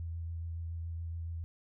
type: tone with vibrato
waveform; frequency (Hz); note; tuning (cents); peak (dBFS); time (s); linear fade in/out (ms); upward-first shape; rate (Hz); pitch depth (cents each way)
sine; 83.3; E2; +19; -36; 0-1.44; 0; triangle; 7.1; 22
effects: none